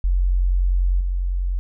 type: tone with level steps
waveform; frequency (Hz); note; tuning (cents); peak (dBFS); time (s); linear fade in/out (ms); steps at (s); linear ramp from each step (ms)
sine; 45.13; F#1; -42; -15 / -19; 0.04-1.59; 0; 1; 10
effects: none